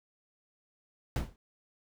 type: noise with exponential decay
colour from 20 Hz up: brown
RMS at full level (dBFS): -25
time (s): 1.16-1.36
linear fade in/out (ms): 1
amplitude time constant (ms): 43
effects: none